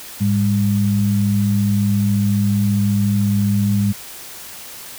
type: tone pair together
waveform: sine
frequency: 106.4 / 200.9 Hz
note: G#2 / G3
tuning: +42 / +43 cents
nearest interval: major seventh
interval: 1101 cents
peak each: -17 / -16 dBFS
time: 0.2-3.93 s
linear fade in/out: 20 ms
effects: white hiss -35 dBFS RMS until 4.98 s